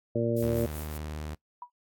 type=harmonic tone; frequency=116.54 Hz; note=A#2; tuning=in tune; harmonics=1 / 2 / 3 / 4 / 5; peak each=-31 / -31 / -31 / -31 / -31 dBFS; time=0.15-0.66 s; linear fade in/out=5 ms
type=noise with tremolo; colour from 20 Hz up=violet; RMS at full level=-41 dBFS; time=0.36-0.98 s; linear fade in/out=10 ms; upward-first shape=sine; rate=5.2 Hz; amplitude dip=70%
type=tone with vibrato; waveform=sawtooth; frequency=76.1 Hz; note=D#2; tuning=38 cents flat; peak=-31 dBFS; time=0.42-1.35 s; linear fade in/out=10 ms; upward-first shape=sine; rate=19 Hz; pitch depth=53 cents each way
type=tone with exponential decay; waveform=sine; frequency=973 Hz; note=B5; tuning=26 cents flat; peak=-34 dBFS; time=1.62-1.7 s; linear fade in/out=2 ms; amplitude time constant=17 ms
effects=noise-tail reverb RT60 0.1 s tail -21 dB re dry + AAC 64 kbps